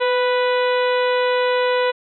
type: harmonic tone with a mistuned harmonic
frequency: 493.5 Hz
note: B4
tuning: 1 cent flat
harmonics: 1 / 2 / 3 / 4 / 5 / 6 / 7 / 8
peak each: -17 / -23 / -27 / -29 / -31 / -33 / -34 / -35 dBFS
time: 0-1.92 s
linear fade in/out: 20 ms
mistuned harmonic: 1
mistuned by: +23 cents
effects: none